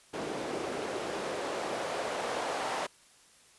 white noise with band-pass filter sweep, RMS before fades -35 dBFS, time 0.13-2.87 s, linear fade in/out 10 ms, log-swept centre 360 to 700 Hz, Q 1.5, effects white hiss -60 dBFS RMS until 3.58 s + resampled to 24000 Hz

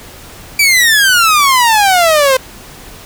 sawtooth exponential sweep, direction down, 2349 to 510 Hz, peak -3 dBFS, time 0.59-2.37 s, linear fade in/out 5 ms, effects pink hiss -34 dBFS RMS until 3.05 s

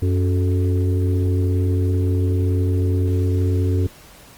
harmonic tone with a mistuned harmonic, 92.5 Hz, F#2, in tune, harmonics 1 / 3 / 4 / 5, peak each -16 / -26 / -28 / -30 dBFS, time 0.02-3.87 s, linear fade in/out 5 ms, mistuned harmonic 5, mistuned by -85 cents, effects pink hiss -45 dBFS RMS until 4.37 s + Opus 24 kbps

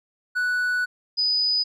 triangle / sine tone pair in turn, 1480 / 4978 Hz, F#6 / D#8, 0 / 0 cents, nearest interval octave + major sixth, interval 2100 cents, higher second, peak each -19 dBFS, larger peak neither, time 0.35-0.86 / 1.17-1.64 s, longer first, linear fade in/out 20 ms, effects none

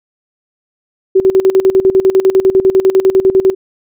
sine tone with tremolo, 380.7 Hz, F#4, 49 cents sharp, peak -4 dBFS, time 1.15-3.55 s, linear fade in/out 10 ms, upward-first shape square, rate 10 Hz, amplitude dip 80%, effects none

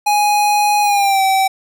square tone with pitch glide, 830.6 to 770.5 Hz, G#5 to G5, 0 to -30 cents, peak -12 dBFS, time 0.06-1.48 s, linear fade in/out 10 ms, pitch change -130 cents, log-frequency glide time 0.82-1.22 s, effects none

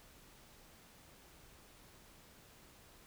silence, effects pink hiss -61 dBFS RMS until 3.06 s

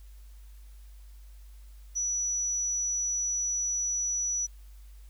sine tone, 5900 Hz, F#8, 6 cents flat, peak -27 dBFS, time 1.95-4.47 s, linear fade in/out 20 ms, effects added 50 Hz sine -46 dBFS peak until 5.09 s + white hiss -64 dBFS RMS until 5.09 s

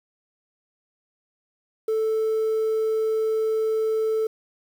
sine tone, 440 Hz, A4, in tune, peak -18 dBFS, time 1.88-4.27 s, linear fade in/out 5 ms, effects tanh soft clip ceiling -19 dBFS + 8-bit

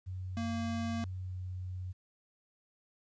sine tone with pitch glide, 92.5 to 91.7 Hz, F#2 to F#2, 0 to -15 cents, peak -37 dBFS, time 0.06-1.93 s, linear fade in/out 20 ms, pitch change -15 cents, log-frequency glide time 1.23-1.34 s
square tone, 230 Hz, A#3, 23 cents flat, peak -35 dBFS, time 0.37-1.04 s, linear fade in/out 0 ms
effects resampled to 16000 Hz + 12-bit

